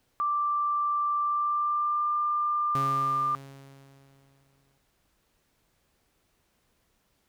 sine tone with pitch glide, 1176 to 1194.5 Hz, D6 to D6, +2 to +29 cents, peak -24 dBFS, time 0.2-3.35 s, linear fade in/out 0 ms, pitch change +27 cents, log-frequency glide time 1.21-2.07 s
sawtooth tone with exponential decay, 137 Hz, C#3, 20 cents flat, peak -26 dBFS, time 2.75-4.78 s, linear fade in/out 0 ms, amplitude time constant 440 ms
effects pink hiss -71 dBFS RMS until 7.28 s

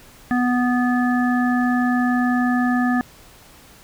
harmonic tone, 246.9 Hz, B3, in tune, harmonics 1 / 3 / 5 / 7, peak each -17 / -25 / -29 / -26 dBFS, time 0.31-3.01 s, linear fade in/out 0 ms, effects pink hiss -47 dBFS RMS until 3.83 s

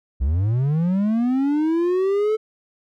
triangle linear sweep, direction up, 59.1 to 440 Hz, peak -15 dBFS, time 0.2-2.37 s, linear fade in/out 20 ms, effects none

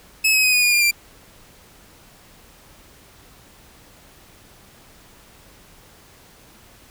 sawtooth tone with pitch steps, 2585 / 2548 / 2511 / 2475 / 2440 / 2405 / 2370 Hz, E7 / D#7 / D#7 / D#7 / D#7 / D7 / D7, -34 / +41 / +15 / -10 / -34 / +41 / +15 cents, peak -11 dBFS, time 0.24-0.912 s, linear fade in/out 10 ms, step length 96 ms, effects pink hiss -49 dBFS RMS until 6.9 s

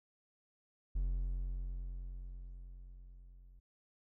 triangle tone with level ramp, 44.64 Hz, F1, 39 cents sharp, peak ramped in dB -29 to -54 dBFS, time 0.95-3.6 s, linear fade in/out 10 ms, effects none

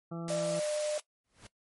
harmonic tone, 167.8 Hz, E3, 31 cents sharp, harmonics 1 / 2 / 3 / 4 / 5 / 7 / 8, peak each -37 / -42 / -48 / -47 / -53 / -51 / -52 dBFS, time 0.11-0.6 s, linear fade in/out 10 ms
white high-pass noise, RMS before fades -40 dBFS, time 0.28-1 s, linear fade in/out 2 ms, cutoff 450 Hz, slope 96 dB/octave
sine tone, 602 Hz, D5, 43 cents sharp, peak -30 dBFS, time 0.3-0.98 s, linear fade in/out 2 ms
pink noise with exponential growth, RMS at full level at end -47 dBFS, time 1.24-1.47 s, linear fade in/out 5 ms, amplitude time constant 49 ms
effects noise-tail reverb RT60 0.1 s tail -18 dB re dry + MP3 48 kbps

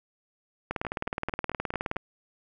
two click trains, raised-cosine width 0.5 ms, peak -22 / -14 dBFS, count 6 / 25, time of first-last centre 0.85-1.961 / 0.71-1.967 s, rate 4.5 / 19.1 Hz, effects none

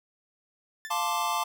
40% pulse tone with exponential decay, 1760 Hz, A6, in tune, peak -32 dBFS, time 0.85-0.99 s, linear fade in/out 0 ms, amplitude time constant 30 ms
square chord, D minor seventh, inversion first, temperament equal, 698.5 / 880 / 1046.5 / 1174.7 Hz, F5 / A5 / C6 / D6, 0 / 0 / 0 / 0 cents, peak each -35 / -31 / -33 / -32 dBFS, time 0.9-1.44 s, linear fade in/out 10 ms
effects none

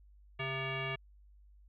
sine tone with frequency modulation, 1200 Hz, D6, 37 cents sharp, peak -34 dBFS, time 0.39-0.96 s, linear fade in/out 10 ms, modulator 532 Hz, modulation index 3.1, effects added 50 Hz sine -57 dBFS peak until 1.68 s

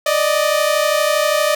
sawtooth tone pair together, 587.5 / 620 Hz, D5 / D#5, +1 / -6 cents, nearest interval minor second, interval 93 cents, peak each -13 dBFS, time 0.06-1.55 s, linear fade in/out 5 ms, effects none

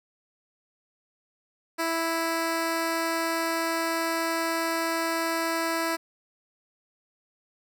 10% pulse tone, 329.6 Hz, E4, in tune, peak -17 dBFS, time 1.78-5.97 s, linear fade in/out 20 ms, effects none

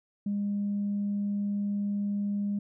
sine tone, 203.2 Hz, G#3, 38 cents flat, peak -26 dBFS, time 0.26-2.59 s, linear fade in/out 5 ms, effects tanh soft clip ceiling -23 dBFS

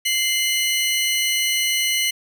sawtooth tone pair together, 2089 / 2960 Hz, C7 / F#7, -3 / 0 cents, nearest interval tritone, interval 603 cents, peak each -18 dBFS, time 0.05-2.11 s, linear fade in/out 10 ms, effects none

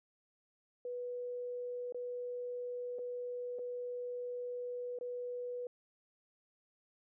sine tone with dropouts, 490.8 Hz, B4, 11 cents flat, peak -38 dBFS, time 0.85-5.67 s, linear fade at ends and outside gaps 2 ms, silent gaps 1.924-1.945 / 2.986-2.99 / 3.587-3.591 / 4.988-5.01 s, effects none

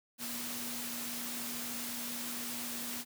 sine tone in noise, 240 Hz, B3, 49 cents flat, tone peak -45 dBFS, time 0.18-3.05 s, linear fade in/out 50 ms, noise white, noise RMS -40 dBFS, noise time 0.18-3.05 s, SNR -8 dB, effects high-pass 100 Hz 12 dB/octave

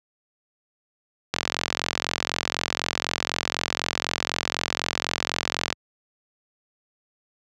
click train, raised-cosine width 0.2 ms, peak -4 dBFS, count 194, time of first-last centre 1.34-5.726 s, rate 44 Hz, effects high-pass 80 Hz 12 dB/octave

